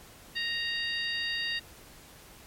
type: harmonic tone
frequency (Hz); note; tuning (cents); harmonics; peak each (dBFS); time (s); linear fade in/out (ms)
932.3; A#5; 0; 2 / 3 / 4 / 5; -33 / -35 / -36 / -37; 0.35-1.6; 20
effects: pink hiss -52 dBFS RMS until 2.46 s + MP3 64 kbps